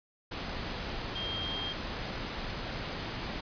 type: tone in noise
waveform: sine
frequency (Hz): 3204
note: G7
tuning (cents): +37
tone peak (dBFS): -35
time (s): 1.15-1.73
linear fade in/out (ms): 10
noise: pink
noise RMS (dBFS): -37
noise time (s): 0.31-3.41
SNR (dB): -1
effects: resampled to 11025 Hz